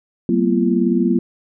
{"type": "tone cluster", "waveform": "sine", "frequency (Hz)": [189.3, 227.2, 247.8, 341.3], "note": ["F#3", "A#3", "B3", "F4"], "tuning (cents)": [40, -44, 6, -40], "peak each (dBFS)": -19, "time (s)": [0.29, 1.19], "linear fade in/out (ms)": 2, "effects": []}